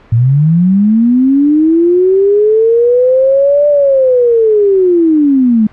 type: linear two-way sweep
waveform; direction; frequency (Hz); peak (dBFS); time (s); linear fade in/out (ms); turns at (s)
sine; up then down; 110 to 590 to 209.2; -5; 0.12-5.67; 5; 3.68
effects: pink hiss -41 dBFS RMS until 5.72 s + low-pass 2000 Hz 12 dB/octave